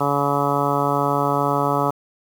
harmonic tone, 142.3 Hz, C#3, 46 cents sharp, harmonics 1 / 2 / 3 / 4 / 5 / 6 / 7 / 8 / 9, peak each -26 / -26 / -26 / -26 / -26 / -26 / -26 / -26 / -26 dBFS, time 0-1.91 s, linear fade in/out 10 ms, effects 7-bit

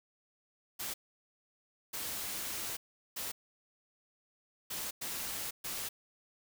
white noise bursts at uneven times, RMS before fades -39 dBFS, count 6, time 0.79-0.94 / 1.93-2.77 / 3.16-3.32 / 4.7-4.91 / 5.01-5.51 / 5.64-5.89 s, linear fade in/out 10 ms, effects none

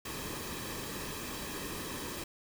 pink noise with comb filter, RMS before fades -40 dBFS, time 0.05-2.24 s, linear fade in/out 5 ms, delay 1.4 ms, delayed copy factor -0.55, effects none

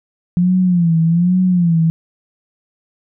sine tone with vibrato, 173.5 Hz, F3, 11 cents flat, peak -10 dBFS, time 0.37-1.9 s, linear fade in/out 0 ms, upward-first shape sine, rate 1.2 Hz, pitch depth 110 cents each way, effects none

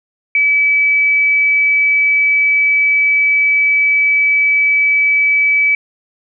sine tone, 2294 Hz, D7, 41 cents flat, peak -9 dBFS, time 0.35-5.75 s, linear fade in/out 2 ms, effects none

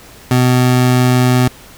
25% pulse tone, 125.7 Hz, B2, 31 cents sharp, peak -5 dBFS, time 0.31-1.48 s, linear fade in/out 2 ms, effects pink hiss -39 dBFS RMS until 1.77 s

